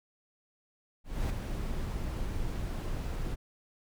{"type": "noise with ADSR envelope", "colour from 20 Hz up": "brown", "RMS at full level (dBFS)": -28, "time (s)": [1.04, 3.36], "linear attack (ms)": 260, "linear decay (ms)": 6, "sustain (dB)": -6, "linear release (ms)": 26, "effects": []}